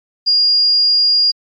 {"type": "tone", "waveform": "sine", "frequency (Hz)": 4836, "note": "D8", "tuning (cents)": 50, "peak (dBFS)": -9, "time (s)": [0.26, 1.32], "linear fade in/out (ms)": 20, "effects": ["MP3 64 kbps"]}